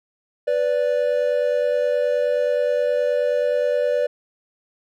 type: tone pair together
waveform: triangle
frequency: 493.9 / 583.4 Hz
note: B4 / D5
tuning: 0 / -12 cents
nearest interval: minor third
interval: 288 cents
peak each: -19 / -18 dBFS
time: 0.47-4.07 s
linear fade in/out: 10 ms
effects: none